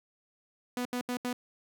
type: tone bursts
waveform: sawtooth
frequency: 246.9 Hz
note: B3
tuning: in tune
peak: -27 dBFS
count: 4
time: 0.77-1.33 s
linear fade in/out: 2 ms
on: 83 ms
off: 76 ms
effects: none